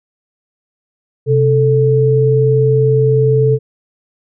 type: tone pair together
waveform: sine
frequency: 130.79 / 439.6 Hz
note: C3 / A4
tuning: 0 / -2 cents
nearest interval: octave + major sixth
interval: 2098 cents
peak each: -11 dBFS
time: 1.26-3.59 s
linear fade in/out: 50 ms
effects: none